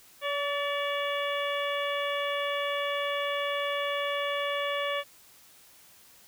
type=harmonic tone with a mistuned harmonic; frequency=570 Hz; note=C#5; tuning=48 cents sharp; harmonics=1 / 2 / 3 / 4 / 5 / 6; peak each=-31 / -34 / -36 / -37 / -38 / -39 dBFS; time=0.21-5.04 s; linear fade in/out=50 ms; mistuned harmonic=3; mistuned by=+42 cents; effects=white hiss -56 dBFS RMS until 6.27 s